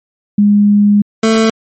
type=tone pair in turn; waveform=sine / 25% pulse; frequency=205.5 / 222.5 Hz; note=G#3 / A3; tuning=-18 / +20 cents; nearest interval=minor second; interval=138 cents; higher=second; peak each=-5 / -4 dBFS; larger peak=second; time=0.38-1.02 / 1.23-1.5 s; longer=first; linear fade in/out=5 ms; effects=MP3 32 kbps